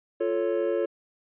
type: chord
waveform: triangle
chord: F augmented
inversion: none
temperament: equal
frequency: 349.2 / 440 / 554.4 Hz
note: F4 / A4 / C#5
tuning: 0 / 0 / 0 cents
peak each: -26 dBFS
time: 0.2-0.86 s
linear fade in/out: 10 ms
effects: resampled to 8000 Hz